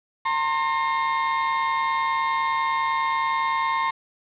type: tone pair together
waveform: 35% pulse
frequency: 914 / 1063.8 Hz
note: A#5 / C6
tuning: -34 / +28 cents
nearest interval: minor third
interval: 262 cents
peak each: -24 / -21 dBFS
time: 0.25-3.91 s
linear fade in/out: 10 ms
effects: resampled to 8000 Hz + 7-bit